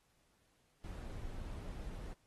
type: noise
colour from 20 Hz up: brown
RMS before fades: -45 dBFS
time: 0.84-2.13 s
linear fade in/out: 0 ms
effects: pink hiss -75 dBFS RMS until 2.26 s + AAC 32 kbps